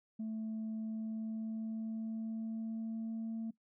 sine tone with pitch glide, 220 to 224.8 Hz, A3 to A3, 0 to +37 cents, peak -35 dBFS, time 0.19-3.51 s, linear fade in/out 10 ms, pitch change +37 cents, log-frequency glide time 0.76-3.26 s, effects noise-tail reverb RT60 0.1 s tail -19 dB re dry + tanh soft clip ceiling -35 dBFS

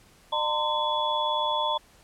sine tone cluster, 604 / 909 / 1027 / 3406 Hz, D5 / A#5 / C6 / G#7, +48 / -44 / -33 / +43 cents, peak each -31 / -27 / -30 / -30 dBFS, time 0.32-1.78 s, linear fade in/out 10 ms, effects pink hiss -57 dBFS RMS until 2.03 s + low-pass 12000 Hz 12 dB/octave

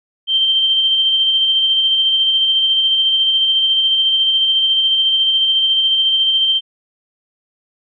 sine tone with tremolo, 3136 Hz, G7, in tune, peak -10 dBFS, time 0.27-6.61 s, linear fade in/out 50 ms, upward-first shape sine, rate 14 Hz, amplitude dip 30%, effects none

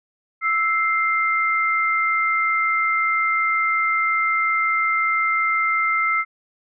sine tone pair together, 1318.5 / 2093 Hz, E6 / C7, 0 / 0 cents, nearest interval minor sixth, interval 800 cents, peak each -20 dBFS, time 0.41-6.25 s, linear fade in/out 50 ms, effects none

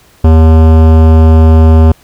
sine tone with hard clipping, 80 Hz, D#2, 49 cents sharp, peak -3 dBFS, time 0.24-1.92 s, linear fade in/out 5 ms, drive 18 dB, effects pink hiss -44 dBFS RMS until 2.03 s

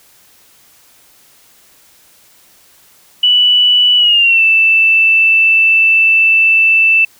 sine tone with pitch glide, 2960 to 2652 Hz, F#7 to E7, 0 to +10 cents, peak -6 dBFS, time 3.23-7.05 s, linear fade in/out 5 ms, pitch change -190 cents, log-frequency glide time 3.97-4.43 s, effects white hiss -47 dBFS RMS until 7.19 s

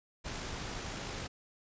pink noise with amplitude modulation, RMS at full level -39 dBFS, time 0.24-1.28 s, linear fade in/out 20 ms, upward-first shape sine, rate 53.2 Hz, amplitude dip 25%, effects resampled to 16000 Hz

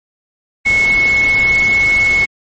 sine tone in noise, 2191 Hz, C#7, 21 cents flat, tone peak -9 dBFS, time 0.65-2.26 s, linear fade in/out 20 ms, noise pink, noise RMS -24 dBFS, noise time 0.65-2.26 s, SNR +12 dB, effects MP3 32 kbps

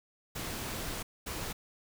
pink noise bursts at uneven times, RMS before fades -38 dBFS, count 2, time 0.35-1.03 / 1.26-1.53 s, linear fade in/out 10 ms, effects none

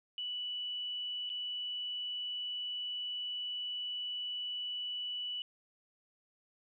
sine tone with dropouts, 2960 Hz, F#7, in tune, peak -36 dBFS, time 0.18-5.42 s, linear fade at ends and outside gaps 1 ms, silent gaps 1.293-1.3 s, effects none

